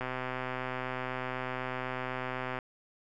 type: click train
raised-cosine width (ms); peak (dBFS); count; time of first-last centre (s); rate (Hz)
0.5; -20; 331; 0.01-2.588; 128
effects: none